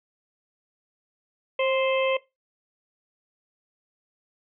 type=harmonic tone with a mistuned harmonic; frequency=523.3 Hz; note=C5; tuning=in tune; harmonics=1 / 2 / 4 / 5 / 6; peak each=-22 / -31 / -32 / -31 / -35 dBFS; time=1.59-2.17 s; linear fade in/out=5 ms; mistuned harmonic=1; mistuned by=+23 cents; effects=noise-tail reverb RT60 0.2 s tail -18 dB re dry